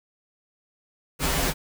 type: noise with comb filter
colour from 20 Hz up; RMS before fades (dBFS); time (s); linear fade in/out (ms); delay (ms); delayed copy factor
pink; -24; 1.19-1.54; 50; 9.2; -0.8
effects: none